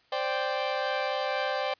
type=chord; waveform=sawtooth; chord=C suspended second; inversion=none; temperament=equal; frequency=523.3 / 587.3 / 784 Hz; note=C5 / D5 / G5; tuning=0 / 0 / 0 cents; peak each=-28 dBFS; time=0.12-1.74 s; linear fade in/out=5 ms; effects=white hiss -64 dBFS RMS until 1.79 s + resampled to 11025 Hz